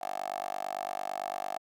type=tone with high-pass filter; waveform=10% pulse; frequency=48.9 Hz; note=G1; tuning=4 cents flat; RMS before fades=-36 dBFS; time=0.01-1.58 s; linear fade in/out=10 ms; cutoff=720 Hz; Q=6.2; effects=none